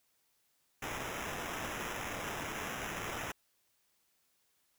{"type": "noise with sample-and-hold", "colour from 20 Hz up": "white", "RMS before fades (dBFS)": -40, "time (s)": [0.82, 3.32], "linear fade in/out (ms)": 5, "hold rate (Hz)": 4410, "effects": ["white hiss -75 dBFS RMS until 4.78 s"]}